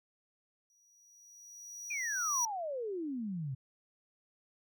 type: tone with exponential growth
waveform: square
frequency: 5800 Hz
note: F#8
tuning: 35 cents flat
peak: -29 dBFS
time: 0.7-2.45 s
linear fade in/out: 1 ms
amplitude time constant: 380 ms
type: exponential sweep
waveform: sine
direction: down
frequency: 2487 to 125.3 Hz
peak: -35 dBFS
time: 1.9-3.55 s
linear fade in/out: 10 ms
effects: none